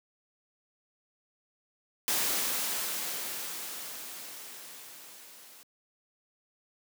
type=noise with level ramp; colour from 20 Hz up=white; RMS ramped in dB=-28 to -53 dBFS; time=2.08-5.63 s; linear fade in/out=0 ms; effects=high-pass 200 Hz 12 dB/octave